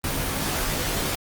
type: noise with comb filter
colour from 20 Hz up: pink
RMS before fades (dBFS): -26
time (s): 0.04-1.15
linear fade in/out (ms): 2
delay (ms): 17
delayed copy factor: -0.8
effects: Opus 24 kbps